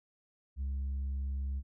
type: tone with tanh clipping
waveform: sine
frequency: 67.9 Hz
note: C#2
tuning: 35 cents flat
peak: -33 dBFS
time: 0.56-1.63 s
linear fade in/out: 50 ms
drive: 2 dB
effects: none